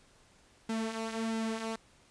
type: tone with flanger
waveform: sawtooth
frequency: 223.9 Hz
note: A3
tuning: 30 cents sharp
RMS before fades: -35 dBFS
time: 0.69-1.76 s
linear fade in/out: 5 ms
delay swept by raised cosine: 1.7 to 5.1 ms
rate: 1.5 Hz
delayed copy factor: -0.55
effects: pink hiss -63 dBFS RMS until 2.1 s + resampled to 22050 Hz